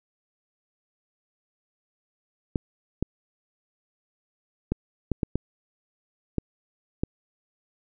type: clicks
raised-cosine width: 3 ms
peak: -11 dBFS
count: 8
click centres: 2.558 / 3.026 / 4.72 / 5.117 / 5.232 / 5.356 / 6.383 / 7.035 s
effects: none